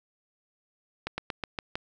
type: slowing click train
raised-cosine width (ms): 0.3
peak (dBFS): -15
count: 6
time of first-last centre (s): 1.07-1.755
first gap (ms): 110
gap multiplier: 1.11
effects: none